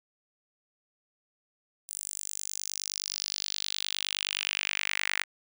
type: tone with high-pass filter sweep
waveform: sawtooth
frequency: 49.61 Hz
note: G1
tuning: 21 cents sharp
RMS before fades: -34 dBFS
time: 1.88-5.24 s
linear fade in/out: 20 ms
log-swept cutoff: 8900 to 1900 Hz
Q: 3
effects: none